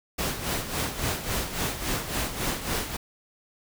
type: noise with tremolo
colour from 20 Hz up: pink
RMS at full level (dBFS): -27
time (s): 0.18-2.97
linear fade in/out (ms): 10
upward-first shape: sine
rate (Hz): 3.6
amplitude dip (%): 65
effects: none